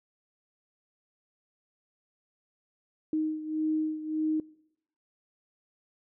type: beating tone pair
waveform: sine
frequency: 311.1 / 312.8 Hz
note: D#4 / D#4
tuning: 0 / +9 cents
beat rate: 1.7 Hz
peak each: -29 / -33 dBFS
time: 3.13-4.4 s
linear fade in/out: 2 ms
effects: noise-tail reverb RT60 0.8 s tail -23 dB re dry